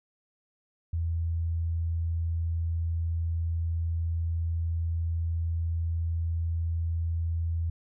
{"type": "tone", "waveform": "sine", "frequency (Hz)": 83.1, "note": "E2", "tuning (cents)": 15, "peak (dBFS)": -26, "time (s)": [0.93, 7.7], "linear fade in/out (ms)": 5, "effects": []}